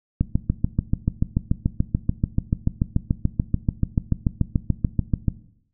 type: click train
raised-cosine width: 5 ms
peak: -6 dBFS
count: 36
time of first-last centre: 0.21-5.282 s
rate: 6.9 Hz
effects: noise-tail reverb RT60 0.7 s tail -17 dB re dry